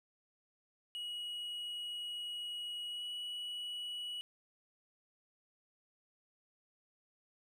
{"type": "tone with pitch glide", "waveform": "triangle", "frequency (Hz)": [2908, 2933], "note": ["F#7", "F#7"], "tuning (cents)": [-31, -16], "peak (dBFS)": -38, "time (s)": [0.95, 4.21], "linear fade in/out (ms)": 0, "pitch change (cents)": 15, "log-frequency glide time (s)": [2.88, 3.11], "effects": []}